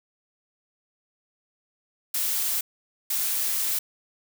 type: noise bursts at uneven times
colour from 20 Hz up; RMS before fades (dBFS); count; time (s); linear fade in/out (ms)
blue; -26; 2; 2.14-2.61 / 3.1-3.79; 5
effects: none